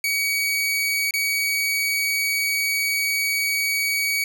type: tone with dropouts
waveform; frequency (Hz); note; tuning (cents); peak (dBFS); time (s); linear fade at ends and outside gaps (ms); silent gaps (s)
sawtooth; 2259; C#7; +32; -17; 0.04-4.24; 2; 1.109-1.138
effects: none